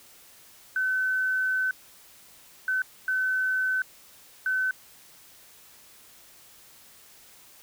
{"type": "tone bursts at uneven times", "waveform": "sine", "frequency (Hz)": 1520, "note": "F#6", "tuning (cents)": 46, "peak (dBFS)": -23, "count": 4, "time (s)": [[0.76, 1.71], [2.68, 2.82], [3.08, 3.82], [4.46, 4.71]], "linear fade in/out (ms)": 2, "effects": ["white hiss -53 dBFS RMS until 7.62 s"]}